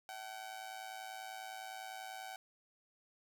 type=tone with amplitude modulation; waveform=sawtooth; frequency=759 Hz; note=F#5; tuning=44 cents sharp; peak=-38 dBFS; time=0.09-2.36 s; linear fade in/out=0 ms; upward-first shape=sine; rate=110 Hz; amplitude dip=70%; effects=none